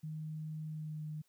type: tone with pitch glide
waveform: sine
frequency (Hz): 155.56 to 153.24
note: D#3 to D#3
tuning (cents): 0 to -26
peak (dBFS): -39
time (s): 0.03-1.22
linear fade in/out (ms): 10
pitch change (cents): -26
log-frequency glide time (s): 0.68-1.06
effects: white hiss -75 dBFS RMS until 1.28 s